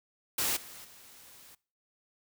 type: noise with level steps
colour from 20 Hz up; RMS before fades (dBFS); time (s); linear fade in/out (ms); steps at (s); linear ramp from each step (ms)
white; -30 / -48 / -54; 0.38-1.55; 5; 0.56 / 0.84; 10
effects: noise-tail reverb RT60 0.4 s tail -22 dB re dry